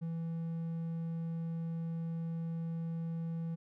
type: tone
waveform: triangle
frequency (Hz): 165.3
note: E3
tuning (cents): +5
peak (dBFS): -33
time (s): 0.01-3.56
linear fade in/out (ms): 20
effects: none